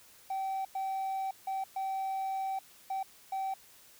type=tone bursts at uneven times; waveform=triangle; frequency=771 Hz; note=G5; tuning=29 cents flat; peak=-29 dBFS; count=6; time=0.3-0.65 / 0.75-1.31 / 1.47-1.64 / 1.76-2.59 / 2.9-3.03 / 3.32-3.54 s; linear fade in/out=5 ms; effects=tanh soft clip ceiling -26 dBFS + white hiss -58 dBFS RMS until 3.99 s